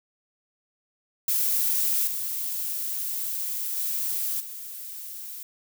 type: noise with level steps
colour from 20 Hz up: violet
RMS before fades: -24 / -30 / -28 / -38 dBFS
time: 1.28-5.43 s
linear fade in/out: 2 ms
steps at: 2.07 / 3.77 / 4.4 s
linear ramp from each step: 5 ms
effects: none